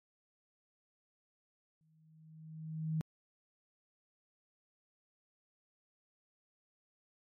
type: tone with exponential growth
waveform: sine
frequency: 158.1 Hz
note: D#3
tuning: 28 cents sharp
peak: -30 dBFS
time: 1.81-3.01 s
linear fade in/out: 0 ms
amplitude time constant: 260 ms
effects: MP3 64 kbps